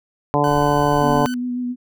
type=harmonic tone; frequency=145.6 Hz; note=D3; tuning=15 cents flat; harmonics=1 / 2 / 3 / 4 / 5 / 6 / 7; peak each=-22 / -22 / -22 / -22 / -22 / -22 / -22 dBFS; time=0.34-1.26 s; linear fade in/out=0 ms
type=tone; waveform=sawtooth; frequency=1509 Hz; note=F#6; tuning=34 cents sharp; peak=-27 dBFS; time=0.44-1.34 s; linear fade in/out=0 ms
type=noise; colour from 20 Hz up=brown; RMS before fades=-33 dBFS; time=0.47-1.22 s; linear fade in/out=0 ms
type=tone with vibrato; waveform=sine; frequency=246.9 Hz; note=B3; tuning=in tune; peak=-21 dBFS; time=1-1.76 s; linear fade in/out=50 ms; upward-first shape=sine; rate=7.1 Hz; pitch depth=19 cents each way
effects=none